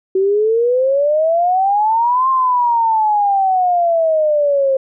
sine exponential two-way sweep, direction up then down, 374.9 to 1064 to 529 Hz, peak -11 dBFS, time 0.15-4.77 s, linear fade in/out 5 ms, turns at 2.29 s, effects none

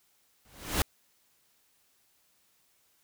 pink noise with exponential growth, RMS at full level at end -24 dBFS, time 0.45-0.82 s, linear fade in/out 1 ms, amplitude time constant 79 ms, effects white hiss -69 dBFS RMS until 3.03 s

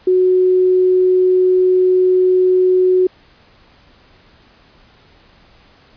sine tone, 368.4 Hz, F#4, 7 cents flat, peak -9 dBFS, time 0.07-3.07 s, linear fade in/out 5 ms, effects pink hiss -49 dBFS RMS until 5.96 s + resampled to 11025 Hz

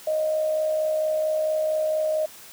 sine tone with amplitude modulation, 622.3 Hz, D#5, in tune, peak -19 dBFS, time 0.07-2.26 s, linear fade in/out 5 ms, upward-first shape sine, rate 64.4 Hz, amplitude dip 40%, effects white hiss -45 dBFS RMS until 2.52 s + high-pass 80 Hz 12 dB/octave

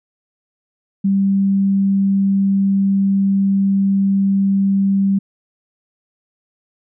sine tone, 196 Hz, G3, in tune, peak -12 dBFS, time 1.04-5.19 s, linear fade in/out 10 ms, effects none

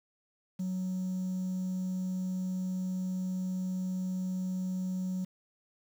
triangle tone, 185 Hz, F#3, in tune, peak -28 dBFS, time 0.59-5.25 s, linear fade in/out 10 ms, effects tanh soft clip ceiling -26 dBFS + 9-bit

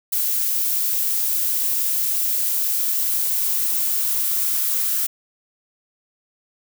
violet noise with high-pass filter sweep, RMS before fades -21 dBFS, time 0.12-5.07 s, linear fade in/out 10 ms, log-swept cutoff 260 to 1300 Hz, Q 2.4, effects none

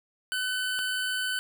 25% pulse tone pair in turn, 1509 / 1509 Hz, F#6 / F#6, +34 / +34 cents, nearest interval unison, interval 0 cents, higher neither, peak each -24 dBFS, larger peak neither, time 0.32-0.79 / 0.79-1.39 s, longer second, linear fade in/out 0 ms, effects none

